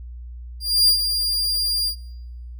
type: tone with ADSR envelope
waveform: 40% pulse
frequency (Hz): 4797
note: D8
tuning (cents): +36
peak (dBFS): -10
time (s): 0.6-1.96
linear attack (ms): 280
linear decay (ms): 89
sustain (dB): -8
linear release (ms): 88
effects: noise-tail reverb RT60 0.9 s tail -23 dB re dry + added 60 Hz sine -33 dBFS peak until 2.59 s